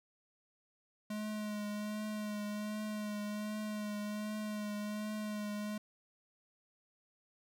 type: tone with vibrato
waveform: square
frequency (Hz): 210.6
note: G#3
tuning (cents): +24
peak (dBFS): -38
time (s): 1.1-5.78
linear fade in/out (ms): 5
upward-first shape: triangle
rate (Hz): 1.3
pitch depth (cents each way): 27
effects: none